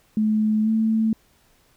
sine tone with pitch glide, 215.4 to 221.2 Hz, A3 to A3, -37 to +9 cents, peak -17 dBFS, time 0.17-1.13 s, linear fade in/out 2 ms, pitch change +46 cents, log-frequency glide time 0.63-0.69 s, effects pink hiss -60 dBFS RMS until 1.76 s

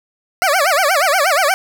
20% pulse tone with vibrato, 659.3 Hz, E5, in tune, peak -7 dBFS, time 0.42-1.54 s, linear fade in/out 0 ms, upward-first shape sine, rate 8.4 Hz, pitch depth 290 cents each way, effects none

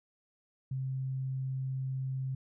sine tone, 132.1 Hz, C3, 17 cents sharp, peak -32 dBFS, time 0.71-2.35 s, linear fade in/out 5 ms, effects none

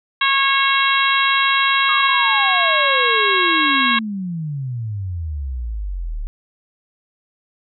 harmonic tone, 547 Hz, C#5, 23 cents flat, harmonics 2 / 3 / 4 / 5 / 6 / 7, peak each -18 / -20 / -21 / -22 / -23 / -23 dBFS, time 0.21-3.99 s, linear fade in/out 5 ms
sine exponential sweep, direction down, 1246 to 35.18 Hz, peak -22 dBFS, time 1.89-6.27 s, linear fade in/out 0 ms
effects none

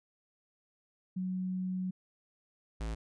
sine / square tone pair in turn, 185 / 55 Hz, F#3 / A1, 0 / 0 cents, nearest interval octave + major sixth, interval 2100 cents, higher first, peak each -32 / -35 dBFS, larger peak first, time 1.16-1.91 / 2.8-2.95 s, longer first, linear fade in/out 10 ms, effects resampled to 22050 Hz

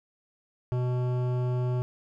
sine tone with hard clipping, 124.6 Hz, B2, 16 cents sharp, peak -27 dBFS, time 0.72-1.82 s, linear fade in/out 0 ms, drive 14 dB, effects none

